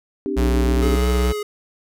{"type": "chord", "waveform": "sine", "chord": "C suspended second", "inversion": "none", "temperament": "equal with one note detuned", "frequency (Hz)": [261.6, 296.6, 392], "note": ["C4", "D4", "G4"], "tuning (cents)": [0, 17, 0], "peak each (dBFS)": [-27, -25, -24], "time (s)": [0.26, 0.96], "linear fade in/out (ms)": 0}
{"type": "tone with pitch glide", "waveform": "square", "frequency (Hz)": [60.8, 62.73], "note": ["B1", "B1"], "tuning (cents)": [-26, 28], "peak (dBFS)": -17, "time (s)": [0.36, 1.33], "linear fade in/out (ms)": 20, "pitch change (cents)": 54, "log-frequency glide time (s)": [0.6, 1]}
{"type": "tone with vibrato", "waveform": "square", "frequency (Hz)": 420.6, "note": "G#4", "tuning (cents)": 22, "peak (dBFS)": -24, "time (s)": [0.82, 1.43], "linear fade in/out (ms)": 5, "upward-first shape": "triangle", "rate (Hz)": 4.7, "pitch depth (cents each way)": 20}
{"effects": []}